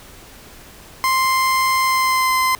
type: tone with pitch glide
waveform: 30% pulse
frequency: 1046.5 to 1034.5 Hz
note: C6 to C6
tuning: 0 to -20 cents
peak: -12 dBFS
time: 1.04-2.55 s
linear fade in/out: 0 ms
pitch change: -20 cents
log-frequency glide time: 1.79-2.32 s
effects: pink hiss -42 dBFS RMS until 2.59 s